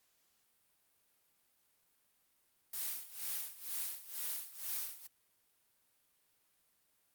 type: noise with tremolo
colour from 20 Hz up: blue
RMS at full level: -38 dBFS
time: 2.73-5.07 s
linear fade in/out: 5 ms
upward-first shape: sine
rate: 2.1 Hz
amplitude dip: 85%
effects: white hiss -75 dBFS RMS until 7.14 s + Opus 48 kbps